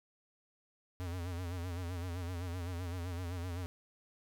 square tone with vibrato, 88.3 Hz, F2, 20 cents sharp, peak -38 dBFS, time 1-3.66 s, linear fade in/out 0 ms, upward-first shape sine, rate 7.8 Hz, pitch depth 82 cents each way, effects none

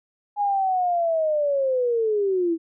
sine linear sweep, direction down, 830.6 to 321.7 Hz, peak -19 dBFS, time 0.36-2.58 s, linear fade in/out 50 ms, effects none

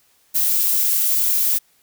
violet noise, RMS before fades -18 dBFS, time 0.34-1.59 s, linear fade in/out 20 ms, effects white hiss -59 dBFS RMS until 1.82 s

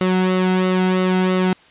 sawtooth tone with flanger, 185 Hz, F#3, in tune, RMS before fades -17 dBFS, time 0.01-1.53 s, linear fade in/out 0 ms, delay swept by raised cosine 1.2 to 1.73 ms, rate 3 Hz, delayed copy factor -0.65, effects white hiss -49 dBFS RMS until 1.7 s + resampled to 8000 Hz

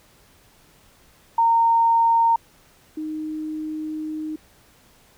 sine tone pair in turn, 920 / 310 Hz, A#5 / D#4, -23 / -6 cents, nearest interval octave + perfect fifth, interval 1883 cents, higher first, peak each -14 / -26 dBFS, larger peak first, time 1.38-2.36 / 2.97-4.36 s, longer second, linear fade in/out 5 ms, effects pink hiss -55 dBFS RMS until 5.17 s

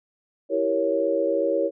sine chord, E diminished seventh, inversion none, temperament equal, 329.6 / 392 / 466.2 / 554.4 Hz, E4 / G4 / Bb4 / Db5, 0 / 0 / 0 / 0 cents, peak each -27 / -28 / -26 / -23 dBFS, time 0.49-1.71 s, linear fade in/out 50 ms, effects none

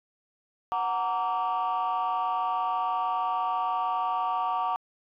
sine chord, Gb augmented, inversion none, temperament just, 740 / 925 / 1156.2 Hz, Gb5 / Bb5 / D6, 0 / -14 / -27 cents, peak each -28 dBFS, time 0.72-4.76 s, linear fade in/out 0 ms, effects tanh soft clip ceiling -21 dBFS

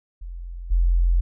sine tone with level steps, 43.3 Hz, F1, 14 cents flat, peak -31 / -15 dBFS, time 0.21-1.21 s, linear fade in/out 10 ms, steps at 0.7 s, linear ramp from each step 20 ms, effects none

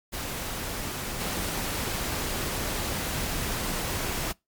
pink noise with level steps, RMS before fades -33 / -30 dBFS, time 0.12-4.33 s, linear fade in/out 20 ms, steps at 1.2 s, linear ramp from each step 10 ms, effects noise-tail reverb RT60 0.2 s tail -24 dB re dry + MP3 96 kbps

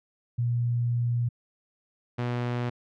sine / sawtooth tone pair in turn, 119.7 / 121.65 Hz, A#2 / B2, +46 / -26 cents, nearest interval unison, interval 28 cents, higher second, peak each -23 dBFS, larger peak neither, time 0.38-1.29 / 2.18-2.7 s, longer first, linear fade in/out 10 ms, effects low-pass 3000 Hz 12 dB/octave

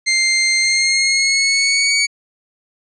20% pulse tone with pitch glide, 2100 to 2251 Hz, C7 to C#7, +6 to +26 cents, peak -8 dBFS, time 0.06-2.07 s, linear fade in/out 20 ms, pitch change +120 cents, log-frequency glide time 0.61-1.95 s, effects resampled to 22050 Hz

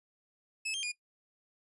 sawtooth tone with pitch steps, 2601 / 3184 / 2436 Hz, E7 / G7 / D#7, -24 / +26 / -37 cents, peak -30 dBFS, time 0.65-0.92 s, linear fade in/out 10 ms, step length 90 ms, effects noise-tail reverb RT60 0.1 s tail -19 dB re dry + resampled to 24000 Hz

